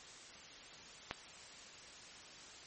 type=click; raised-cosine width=0.3 ms; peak=-21 dBFS; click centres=1.111 s; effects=white hiss -54 dBFS RMS until 2.66 s + MP3 32 kbps